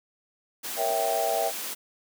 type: high-pass noise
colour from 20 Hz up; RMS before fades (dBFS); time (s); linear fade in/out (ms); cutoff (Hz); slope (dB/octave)
white; -34; 0.63-1.75; 20; 200; 24
type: chord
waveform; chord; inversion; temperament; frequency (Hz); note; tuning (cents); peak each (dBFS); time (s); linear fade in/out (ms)
sine; A# diminished seventh; none; equal; 466.2 / 554.4 / 659.3 / 784; A#4 / C#5 / E5 / G5; 0 / 0 / 0 / 0; -33 / -33 / -27 / -28; 0.76-1.52; 50
effects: none